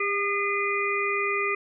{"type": "harmonic tone with a mistuned harmonic", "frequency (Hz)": 406.5, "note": "G#4", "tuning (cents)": -37, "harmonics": [1, 3, 5, 6], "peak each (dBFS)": [-29, -29, -29, -29], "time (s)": [0, 1.55], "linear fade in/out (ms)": 5, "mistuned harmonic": 1, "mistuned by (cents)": -23, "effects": []}